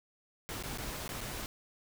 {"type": "noise with dropouts", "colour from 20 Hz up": "pink", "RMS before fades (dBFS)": -40, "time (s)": [0.49, 1.46], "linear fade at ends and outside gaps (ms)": 0, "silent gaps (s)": [[0.626, 0.636], [0.775, 0.784], [1.079, 1.091], [1.207, 1.212]], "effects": []}